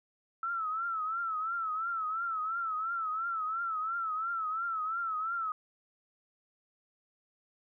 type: tone with vibrato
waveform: sine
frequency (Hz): 1318.5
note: E6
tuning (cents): 0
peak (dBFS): -31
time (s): 0.43-5.52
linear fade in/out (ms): 2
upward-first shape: triangle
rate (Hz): 2.9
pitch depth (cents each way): 110
effects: none